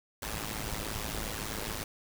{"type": "noise with amplitude modulation", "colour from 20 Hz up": "pink", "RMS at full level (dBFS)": -33, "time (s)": [0.22, 1.84], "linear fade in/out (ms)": 5, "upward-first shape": "sine", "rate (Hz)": 107, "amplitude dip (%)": 80, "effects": []}